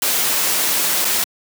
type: noise with dropouts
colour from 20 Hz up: white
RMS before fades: -18 dBFS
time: 0.02-1.24 s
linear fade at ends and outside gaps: 2 ms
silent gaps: 1.047-1.051 s
effects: high-pass 200 Hz 12 dB/octave